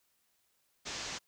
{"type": "low-pass noise", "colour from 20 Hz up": "white", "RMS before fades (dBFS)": -41, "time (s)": [0.85, 1.19], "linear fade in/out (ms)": 20, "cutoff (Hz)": 6900, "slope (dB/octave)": 48, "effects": ["white hiss -75 dBFS RMS until 1.27 s"]}